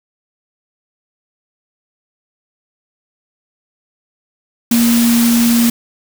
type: tone in noise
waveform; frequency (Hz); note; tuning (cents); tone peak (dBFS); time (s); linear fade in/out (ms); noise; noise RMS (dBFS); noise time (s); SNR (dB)
sine; 234.6; A#3; +11; -9; 4.71-5.7; 5; white; -19; 4.71-5.7; +7
effects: none